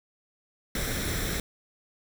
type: noise with comb filter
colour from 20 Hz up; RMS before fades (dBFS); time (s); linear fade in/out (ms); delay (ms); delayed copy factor
pink; -30; 0.75-1.4; 2; 0.53; +0.6
effects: none